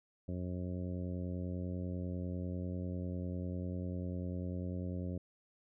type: harmonic tone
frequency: 90.1 Hz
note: F#2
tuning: 45 cents flat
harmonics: 1 / 2 / 3 / 4 / 5 / 6 / 7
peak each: -39 / -41 / -45 / -50 / -53 / -50 / -56 dBFS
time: 0.28-5.18 s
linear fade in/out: 5 ms
effects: none